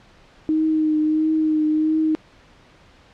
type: tone with vibrato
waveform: sine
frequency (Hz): 311.1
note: D#4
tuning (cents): 0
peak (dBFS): -16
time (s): 0.49-2.15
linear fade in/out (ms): 0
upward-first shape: triangle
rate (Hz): 1.5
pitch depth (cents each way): 27
effects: pink hiss -51 dBFS RMS until 3.13 s + low-pass 4000 Hz 12 dB/octave